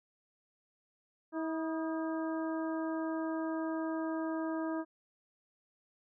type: harmonic tone with a mistuned harmonic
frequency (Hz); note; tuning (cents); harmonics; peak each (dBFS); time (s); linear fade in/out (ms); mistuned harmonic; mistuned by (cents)
321.7; E4; -42; 1 / 2 / 3 / 4 / 5; -34 / -40 / -44 / -46 / -48; 1.32-4.85; 50; 4; -60
effects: none